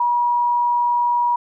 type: tone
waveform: sine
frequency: 962 Hz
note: B5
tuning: 46 cents flat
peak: -15 dBFS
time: 0-1.36 s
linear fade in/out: 5 ms
effects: none